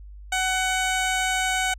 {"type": "tone with low-pass filter", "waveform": "15% pulse", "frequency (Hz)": 749, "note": "F#5", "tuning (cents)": 21, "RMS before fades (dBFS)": -24, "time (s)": [0.32, 1.74], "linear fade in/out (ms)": 5, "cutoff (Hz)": 8700, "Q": 1.4, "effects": ["added 50 Hz sine -39 dBFS peak until 1.78 s"]}